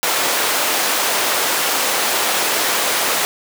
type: high-pass noise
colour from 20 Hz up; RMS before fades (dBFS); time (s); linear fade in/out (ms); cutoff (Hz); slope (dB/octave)
pink; -18; 0.03-3.25; 0; 540; 12
effects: none

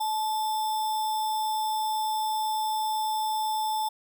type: tone with sample-and-hold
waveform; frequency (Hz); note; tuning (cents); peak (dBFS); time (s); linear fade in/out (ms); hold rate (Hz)
sine; 866; A5; -28; -25; 0-3.89; 10; 4410
effects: none

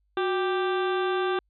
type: harmonic tone with a mistuned harmonic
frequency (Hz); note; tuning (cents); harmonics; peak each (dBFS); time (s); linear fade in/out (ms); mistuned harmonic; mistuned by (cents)
391.9; G4; 0; 1 / 2 / 3 / 4 / 5 / 6 / 7 / 8 / 9 / 10; -25 / -32 / -32 / -34 / -47 / -46 / -42 / -47 / -40 / -52; 0.17-1.39; 2; 1; -110
effects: added 50 Hz sine -67 dBFS peak until 1.49 s

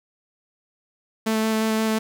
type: tone with vibrato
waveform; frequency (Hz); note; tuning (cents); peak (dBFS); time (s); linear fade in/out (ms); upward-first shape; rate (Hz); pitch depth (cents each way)
sawtooth; 220; A3; 0; -16; 1.26-1.99; 10; square; 5.7; 8
effects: 8-bit

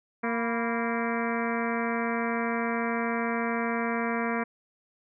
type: harmonic tone with a mistuned harmonic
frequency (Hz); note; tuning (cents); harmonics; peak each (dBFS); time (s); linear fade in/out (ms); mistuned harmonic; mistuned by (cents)
231.7; A#3; -10; 1 / 2 / 3 / 4 / 5 / 6 / 7 / 8 / 9 / 10; -30 / -33 / -35 / -36 / -37 / -38 / -38 / -39 / -40 / -40; 0.23-4.44; 10; 4; +97
effects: none

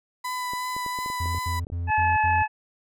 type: tone with vibrato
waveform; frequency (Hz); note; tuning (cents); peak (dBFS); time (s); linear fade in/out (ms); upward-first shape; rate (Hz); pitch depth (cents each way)
35% pulse; 999; B5; +20; -26; 0.24-1.6; 10; triangle; 2.8; 14
type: clicks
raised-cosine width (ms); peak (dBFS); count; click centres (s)
2; -26; 10; 0.535 / 0.765 / 0.863 / 0.988 / 1.061 / 1.101 / 1.258 / 1.347 / 1.669 / 1.701
type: tone bursts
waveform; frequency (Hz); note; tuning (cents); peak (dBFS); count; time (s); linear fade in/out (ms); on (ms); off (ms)
triangle; 86; F2; -26; -24; 5; 1.2-2.426; 5; 190; 69
type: harmonic tone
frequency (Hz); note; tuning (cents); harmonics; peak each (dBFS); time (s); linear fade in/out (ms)
861; A5; -38; 1 / 2 / 3; -20 / -26 / -30; 1.87-2.48; 50
effects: none

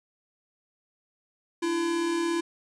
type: tone pair together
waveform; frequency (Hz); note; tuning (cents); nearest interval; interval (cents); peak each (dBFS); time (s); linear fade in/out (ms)
square; 300.2 / 337.6; D4 / E4; +38 / +41; major second; 203; -36 / -26; 1.62-2.41; 10
effects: resampled to 22050 Hz

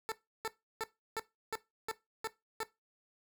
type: tone bursts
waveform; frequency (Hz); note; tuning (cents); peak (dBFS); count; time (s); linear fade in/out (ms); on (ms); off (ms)
15% pulse; 444.4; A4; +17; -28; 8; 0.09-2.632; 0; 29; 330
effects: noise-tail reverb RT60 0.2 s tail -17 dB re dry

